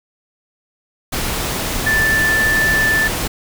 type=tone in noise; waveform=sine; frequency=1760 Hz; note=A6; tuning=in tune; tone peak=-13 dBFS; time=1.86-3.08 s; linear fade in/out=10 ms; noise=pink; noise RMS=-21 dBFS; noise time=1.12-3.28 s; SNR=+5 dB; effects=none